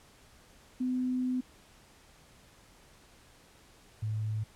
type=tone pair in turn; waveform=sine; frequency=253.4 / 108.09 Hz; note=B3 / A2; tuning=+45 / -30 cents; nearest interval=octave + minor third; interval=1475 cents; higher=first; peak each=-28 / -30 dBFS; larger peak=first; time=0.8-1.41 / 4.02-4.44 s; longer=first; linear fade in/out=10 ms; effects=pink hiss -59 dBFS RMS until 4.55 s + low-pass 11000 Hz 12 dB/octave